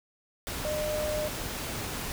sine tone in noise, 607 Hz, D#5, 43 cents flat, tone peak -29 dBFS, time 0.65-1.28 s, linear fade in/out 0 ms, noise pink, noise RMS -35 dBFS, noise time 0.47-2.12 s, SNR +3 dB, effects none

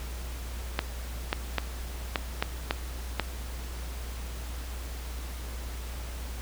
clicks, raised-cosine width 0.3 ms, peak -9 dBFS, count 7, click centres 0.791 / 1.329 / 1.583 / 2.158 / 2.425 / 2.709 / 3.197 s, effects added 60 Hz sine -35 dBFS peak until 6.41 s + pink hiss -44 dBFS RMS until 6.41 s

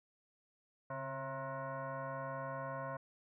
sine tone with frequency modulation, 263.5 Hz, C4, 12 cents sharp, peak -39 dBFS, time 0.9-2.97 s, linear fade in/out 5 ms, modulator 402 Hz, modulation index 2.8, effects none

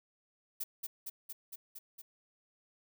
violet noise with echo, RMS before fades -37 dBFS, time 0.6-0.64 s, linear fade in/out 10 ms, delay 230 ms, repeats 6, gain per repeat -2 dB, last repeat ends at 2.02 s, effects none

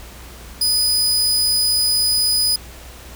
sawtooth tone, 4978 Hz, D#8, in tune, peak -12 dBFS, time 0.61-2.56 s, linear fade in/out 5 ms, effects added 60 Hz sine -38 dBFS peak until 3.15 s + pink hiss -40 dBFS RMS until 3.15 s

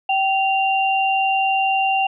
sine tone pair together, 774 / 2776 Hz, G5 / F7, -22 / -11 cents, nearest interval octave + minor seventh, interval 2211 cents, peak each -17 / -21 dBFS, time 0.09-2.07 s, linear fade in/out 5 ms, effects none

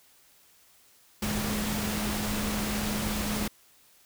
sine tone in noise, 210 Hz, G#3, 19 cents sharp, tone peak -31 dBFS, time 1.22-3.48 s, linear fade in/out 5 ms, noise pink, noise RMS -32 dBFS, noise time 1.22-3.48 s, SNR -2 dB, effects white hiss -60 dBFS RMS until 4.05 s

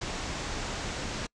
pink low-pass noise, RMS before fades -35 dBFS, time 0.01-1.27 s, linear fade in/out 10 ms, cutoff 7700 Hz, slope 48 dB/octave, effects noise-tail reverb RT60 0.1 s tail -26 dB re dry

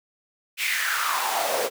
pink noise with high-pass filter sweep, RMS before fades -25 dBFS, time 0.57-1.7 s, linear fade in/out 50 ms, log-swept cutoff 2500 to 460 Hz, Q 4.6, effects none

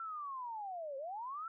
sine linear two-way sweep, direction down then up, 1361 to 525 to 1361 Hz, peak -40 dBFS, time 0-1.48 s, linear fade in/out 2 ms, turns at 0.97 s, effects none

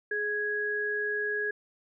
sine tone pair together, 419.9 / 1661.2 Hz, G#4 / G#6, +19 / 0 cents, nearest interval 2 octaves, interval 2381 cents, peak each -33 / -29 dBFS, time 0.11-1.51 s, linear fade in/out 5 ms, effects none

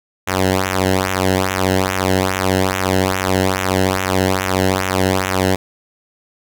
sawtooth tone with flanger, 94.1 Hz, F#2, 30 cents sharp, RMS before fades -17 dBFS, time 0.27-5.56 s, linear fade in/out 10 ms, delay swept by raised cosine 0.21 to 0.87 ms, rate 2.4 Hz, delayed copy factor -0.85, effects none

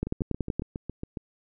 two click trains, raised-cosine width 3 ms, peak -20 / -14 dBFS, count 9 / 7, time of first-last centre 0.07-1.172 / 0.03-0.596 s, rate 7.26 / 10.6 Hz, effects none

